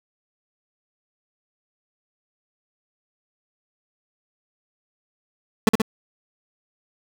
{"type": "tone with echo", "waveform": "30% pulse", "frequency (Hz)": 220, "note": "A3", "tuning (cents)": 0, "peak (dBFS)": -8, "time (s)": [5.67, 5.69], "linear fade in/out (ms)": 2, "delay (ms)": 64, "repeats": 2, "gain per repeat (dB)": -3, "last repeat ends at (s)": 5.818, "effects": []}